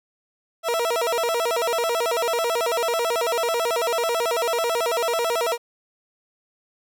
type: tone with vibrato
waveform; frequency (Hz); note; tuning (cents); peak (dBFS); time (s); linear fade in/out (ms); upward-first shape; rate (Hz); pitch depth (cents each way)
30% pulse; 560; C#5; +18; -18; 0.63-5.58; 50; square; 9.1; 290
effects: none